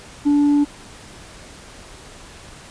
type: tone with tanh clipping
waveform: sine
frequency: 289.9 Hz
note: D4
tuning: 22 cents flat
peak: -13 dBFS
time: 0.25-0.65 s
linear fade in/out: 20 ms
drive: 2 dB
effects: pink hiss -41 dBFS RMS until 2.7 s + resampled to 22050 Hz